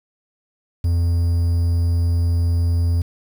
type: tone with quantisation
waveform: triangle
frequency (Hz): 85.3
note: F2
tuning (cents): -40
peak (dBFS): -13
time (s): 0.84-3.02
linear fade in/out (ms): 5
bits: 7
effects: none